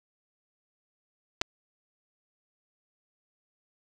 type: clicks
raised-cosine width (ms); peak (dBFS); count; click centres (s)
0.2; -10; 2; 1.414 / 1.417
effects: none